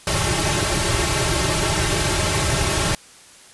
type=noise with comb filter; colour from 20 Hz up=pink; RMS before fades=-20 dBFS; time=0.07-2.95 s; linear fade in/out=2 ms; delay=4.1 ms; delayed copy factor=-0.9; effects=white hiss -46 dBFS RMS until 3.53 s + resampled to 24000 Hz